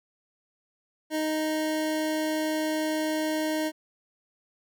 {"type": "tone", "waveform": "25% pulse", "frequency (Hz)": 311.1, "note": "D#4", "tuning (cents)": 0, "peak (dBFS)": -22, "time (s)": [1.1, 3.72], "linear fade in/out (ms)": 50, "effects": []}